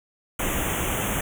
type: band-stop noise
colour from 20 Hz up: pink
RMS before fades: -26 dBFS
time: 0.39-1.21 s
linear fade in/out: 5 ms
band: 3400 to 6200 Hz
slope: 96 dB/octave
effects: none